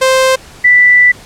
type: tone pair in turn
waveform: sawtooth / sine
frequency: 523.3 / 1975.7 Hz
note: C5 / B6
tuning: 0 / 0 cents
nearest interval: octave + major seventh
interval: 2300 cents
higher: second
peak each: -3 dBFS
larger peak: neither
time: 0.01-0.36 / 0.64-1.12 s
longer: second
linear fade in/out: 10 ms
effects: pink hiss -36 dBFS RMS until 1.25 s + low-pass 10000 Hz 12 dB/octave